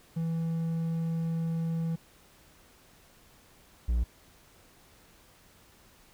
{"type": "tone pair in turn", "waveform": "triangle", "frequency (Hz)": [164.5, 59.02], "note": ["E3", "A#1"], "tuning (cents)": [-3, 22], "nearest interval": "octave + tritone", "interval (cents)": 1775, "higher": "first", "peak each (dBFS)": [-26, -22], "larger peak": "second", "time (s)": [[0.16, 1.96], [3.88, 4.04]], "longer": "first", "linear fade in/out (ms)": 10, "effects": ["pink hiss -59 dBFS RMS until 6.13 s"]}